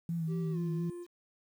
sine tone with vibrato, 164.81 Hz, E3, in tune, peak -31 dBFS, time 0.09-0.9 s, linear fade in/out 2 ms, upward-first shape sine, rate 4.3 Hz, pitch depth 49 cents each way
triangle tone with pitch glide, 387.8 to 349.5 Hz, G4 to F4, -19 to +1 cents, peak -38 dBFS, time 0.27-1.07 s, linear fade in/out 50 ms, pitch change -180 cents, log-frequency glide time 0.51-0.58 s
effects 10-bit

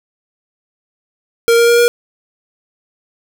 square tone with pitch steps, 465 / 468.8 / 472.6 / 476.4 Hz, A#4 / A#4 / A#4 / A#4, -4 / +10 / +24 / +38 cents, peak -8 dBFS, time 1.48-1.88 s, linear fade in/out 0 ms, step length 100 ms, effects none

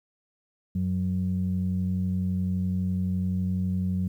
sine tone pair together, 92.5 / 184.36 Hz, F#2 / F#3, 0 / -6 cents, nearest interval octave, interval 1194 cents, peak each -27 / -25 dBFS, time 0.75-4.08 s, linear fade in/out 5 ms, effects tanh soft clip ceiling -18 dBFS + 10-bit

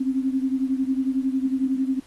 sine beating tone pair, 261.6 / 272.6 Hz, C4 / C#4, 0 / -29 cents, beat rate 11 Hz, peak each -22 / -26 dBFS, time 0-2 s, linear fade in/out 10 ms, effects pink hiss -54 dBFS RMS until 2.06 s + AAC 32 kbps

